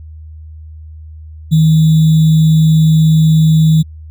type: tone with sample-and-hold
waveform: sine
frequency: 158.2 Hz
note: D#3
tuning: 29 cents sharp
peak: -5 dBFS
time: 1.51-3.83 s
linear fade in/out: 20 ms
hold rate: 3675 Hz
effects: added 78 Hz sine -29 dBFS peak until 4.1 s